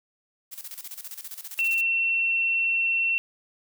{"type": "noise with tremolo", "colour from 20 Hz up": "blue", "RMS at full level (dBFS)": -37, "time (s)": [0.51, 1.82], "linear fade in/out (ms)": 20, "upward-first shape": "square", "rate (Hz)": 15, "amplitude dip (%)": 75}
{"type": "tone", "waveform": "sine", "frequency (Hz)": 2709, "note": "E7", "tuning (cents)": 47, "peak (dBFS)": -21, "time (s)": [1.59, 3.18], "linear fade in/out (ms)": 0}
{"effects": []}